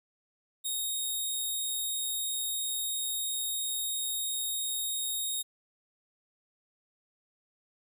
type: tone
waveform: 10% pulse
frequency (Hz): 3729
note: A#7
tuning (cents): 0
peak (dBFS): -23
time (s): 0.64-5.43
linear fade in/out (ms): 20
effects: none